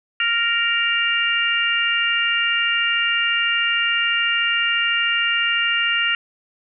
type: harmonic tone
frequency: 466.2 Hz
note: A#4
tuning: in tune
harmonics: 3 / 4 / 5 / 6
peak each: -23 / -23 / -26 / -20 dBFS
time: 0.2-6.15 s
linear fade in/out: 2 ms
effects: none